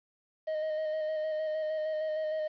triangle tone with vibrato, 622.3 Hz, D#5, in tune, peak -28 dBFS, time 0.47-2.48 s, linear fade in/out 10 ms, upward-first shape square, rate 6.5 Hz, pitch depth 18 cents each way, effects resampled to 11025 Hz + 10-bit

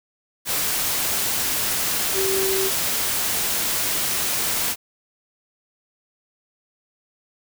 sine tone in noise, 384.8 Hz, G4, 32 cents flat, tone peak -22 dBFS, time 2.13-2.71 s, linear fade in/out 50 ms, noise white, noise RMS -23 dBFS, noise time 0.45-4.76 s, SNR -2 dB, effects none

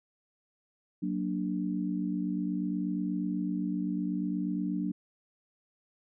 sine chord, Gb augmented, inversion none, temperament equal, 185 / 233.1 / 293.7 Hz, Gb3 / Bb3 / D4, 0 / 0 / 0 cents, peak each -32 / -36 / -33 dBFS, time 1.02-4.92 s, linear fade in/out 10 ms, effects none

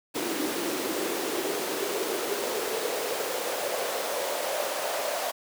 pink noise with high-pass filter sweep, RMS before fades -30 dBFS, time 0.14-5.32 s, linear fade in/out 20 ms, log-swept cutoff 310 to 640 Hz, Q 4, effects none

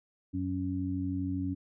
harmonic tone, 92.5 Hz, F#2, in tune, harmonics 1 / 2 / 3, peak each -35 / -39 / -32 dBFS, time 0.33-1.55 s, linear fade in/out 20 ms, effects none

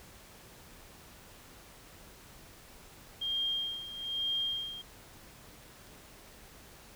sine tone with tremolo, 3210 Hz, G7, 40 cents sharp, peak -29 dBFS, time 3.21-4.82 s, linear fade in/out 10 ms, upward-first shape sine, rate 1.1 Hz, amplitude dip 75%
click, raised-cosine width 0.2 ms, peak -39 dBFS, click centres 5.871 s
effects pink hiss -54 dBFS RMS until 6.95 s

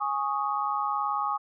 sine chord, Ab suspended fourth, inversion none, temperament just, 830.6 / 1107.5 / 1245.9 Hz, Ab5 / Db6 / Eb6, 0 / -2 / +2 cents, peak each -30 dBFS, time 0-1.38 s, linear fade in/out 20 ms, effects none

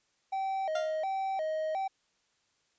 triangle tone with vibrato, 696 Hz, F5, 6 cents flat, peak -28 dBFS, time 0.32-1.88 s, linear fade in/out 10 ms, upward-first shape square, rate 1.4 Hz, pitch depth 180 cents each way
30% pulse tone with exponential decay, 698 Hz, F5, 1 cent flat, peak -28 dBFS, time 0.75-1.05 s, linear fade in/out 5 ms, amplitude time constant 65 ms
effects white hiss -73 dBFS RMS until 2.78 s + resampled to 16000 Hz

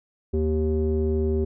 square tone with low-pass filter, 77.78 Hz, D#2, in tune, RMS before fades -23 dBFS, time 0.33-1.45 s, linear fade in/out 10 ms, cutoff 370 Hz, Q 5.2, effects none

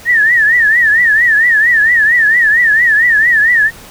sine tone with vibrato, 1817 Hz, A#6, 45 cents flat, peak -6 dBFS, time 0.05-3.71 s, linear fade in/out 50 ms, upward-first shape triangle, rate 4.4 Hz, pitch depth 160 cents each way, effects pink hiss -35 dBFS RMS until 3.9 s

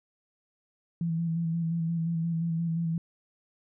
sine tone with vibrato, 166 Hz, E3, 12 cents sharp, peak -26 dBFS, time 1.01-2.98 s, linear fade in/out 2 ms, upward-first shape square, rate 5.7 Hz, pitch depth 25 cents each way, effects none

